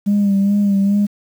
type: tone with vibrato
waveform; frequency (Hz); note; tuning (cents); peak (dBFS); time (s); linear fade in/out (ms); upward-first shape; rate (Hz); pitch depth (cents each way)
sine; 200.6; G3; +40; -10; 0.06-1.07; 20; sine; 2.4; 38
effects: tanh soft clip ceiling -9 dBFS + 7-bit